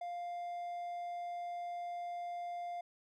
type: tone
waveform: triangle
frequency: 700 Hz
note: F5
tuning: 4 cents sharp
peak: -37 dBFS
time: 0.01-2.81 s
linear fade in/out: 5 ms
effects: none